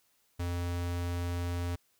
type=tone; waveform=square; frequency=87.31 Hz; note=F2; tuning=in tune; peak=-32 dBFS; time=0.39-1.76 s; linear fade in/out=10 ms; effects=white hiss -71 dBFS RMS until 1.99 s